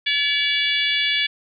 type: harmonic tone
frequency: 572 Hz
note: D5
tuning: 46 cents flat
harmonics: 3 / 4 / 5 / 6 / 7 / 8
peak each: -26 / -23 / -25 / -22 / -34 / -33 dBFS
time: 0.06-1.27 s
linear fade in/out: 10 ms
effects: none